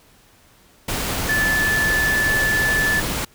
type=tone in noise; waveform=sine; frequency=1742 Hz; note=A6; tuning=18 cents flat; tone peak=-17 dBFS; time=1.29-3 s; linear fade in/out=5 ms; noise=pink; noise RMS=-24 dBFS; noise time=0.88-3.25 s; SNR=+4 dB; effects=pink hiss -53 dBFS RMS until 3.34 s